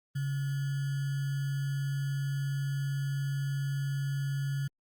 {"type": "tone with sample-and-hold", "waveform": "sine", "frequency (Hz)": 138.59, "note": "C#3", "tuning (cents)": 0, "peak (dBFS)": -29, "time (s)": [0.15, 4.68], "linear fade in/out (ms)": 10, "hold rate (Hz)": 1575, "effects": ["Opus 32 kbps"]}